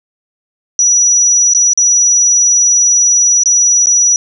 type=tone with dropouts; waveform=sine; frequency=5860 Hz; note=F#8; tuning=18 cents flat; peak=-6 dBFS; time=0.79-4.16 s; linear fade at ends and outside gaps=1 ms; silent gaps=1.536-1.548 / 1.734-1.775 / 3.435-3.458 / 3.859-3.869 s; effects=none